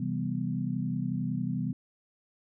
sine chord, C major seventh, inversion none, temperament equal, 130.81 / 164.81 / 196 / 246.9 Hz, C3 / E3 / G3 / B3, 0 / 0 / 0 / 0 cents, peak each -34 dBFS, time 0-1.73 s, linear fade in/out 5 ms, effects none

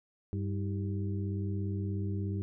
harmonic tone with a mistuned harmonic, 98 Hz, G2, in tune, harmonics 1 / 2 / 3 / 4, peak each -32 / -38 / -42 / -44 dBFS, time 0.33-2.42 s, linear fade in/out 0 ms, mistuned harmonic 3, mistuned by +120 cents, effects none

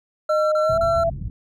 triangle tone bursts, 1352 Hz, E6, 43 cents sharp, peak -21 dBFS, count 3, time 0.29-1.038 s, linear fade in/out 5 ms, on 230 ms, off 29 ms
sine tone with pitch glide, 616 to 667.9 Hz, D#5 to E5, -17 to +23 cents, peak -17 dBFS, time 0.29-1.1 s, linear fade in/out 10 ms, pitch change +140 cents, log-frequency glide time 0.62-0.81 s
white low-pass noise, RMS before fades -30 dBFS, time 0.69-1.3 s, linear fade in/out 2 ms, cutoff 150 Hz, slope 24 dB/octave
effects none

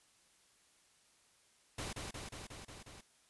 pink noise with echo, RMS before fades -42 dBFS, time 1.78-1.93 s, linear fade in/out 5 ms, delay 180 ms, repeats 6, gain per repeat -2 dB, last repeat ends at 3.01 s, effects white hiss -69 dBFS RMS until 3.29 s + resampled to 24000 Hz

